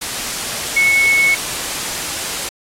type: tone in noise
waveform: sine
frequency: 2203 Hz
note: C#7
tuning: 11 cents flat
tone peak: -10 dBFS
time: 0.76-1.35 s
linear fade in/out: 10 ms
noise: white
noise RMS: -22 dBFS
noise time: 0.01-2.49 s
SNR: +9 dB
effects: low-pass 10000 Hz 12 dB/octave + AAC 48 kbps